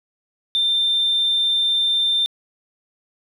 sine tone, 3584 Hz, A7, 31 cents sharp, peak -15 dBFS, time 0.55-2.26 s, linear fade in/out 0 ms, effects tanh soft clip ceiling -11 dBFS + 9-bit

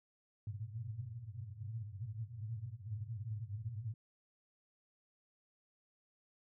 pink band-pass noise, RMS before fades -44 dBFS, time 0.47-3.94 s, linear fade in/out 2 ms, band 100 to 120 Hz, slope 96 dB/octave, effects none

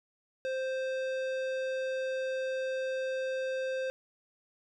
sine tone with tanh clipping, 523.3 Hz, C5, in tune, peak -33 dBFS, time 0.45-3.9 s, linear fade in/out 0 ms, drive 16 dB, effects none

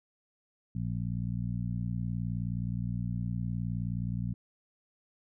harmonic tone, 59.3 Hz, A#1, 30 cents sharp, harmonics 1 / 2 / 3 / 4, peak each -40 / -33 / -35 / -43 dBFS, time 0.75-4.34 s, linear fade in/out 5 ms, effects none

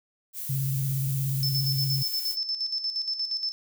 violet noise, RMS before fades -35 dBFS, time 0.33-2.37 s, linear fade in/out 50 ms
sine tone with vibrato, 135.4 Hz, C#3, 40 cents flat, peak -25 dBFS, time 0.49-2.03 s, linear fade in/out 10 ms, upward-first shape sine, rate 17 Hz, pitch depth 56 cents each way
sine tone with tremolo, 5274 Hz, E8, in tune, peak -25 dBFS, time 1.43-3.52 s, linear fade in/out 0 ms, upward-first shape square, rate 8.5 Hz, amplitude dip 60%
effects none

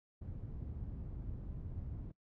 white low-pass noise, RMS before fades -44 dBFS, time 0.21-2.12 s, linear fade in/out 10 ms, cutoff 100 Hz, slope 12 dB/octave, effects noise-tail reverb RT60 0.1 s tail -23 dB re dry

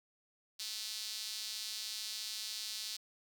sawtooth tone with high-pass filter, 216.9 Hz, A3, 25 cents flat, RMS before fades -42 dBFS, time 0.59-2.97 s, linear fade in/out 10 ms, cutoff 4300 Hz, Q 2.6, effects none

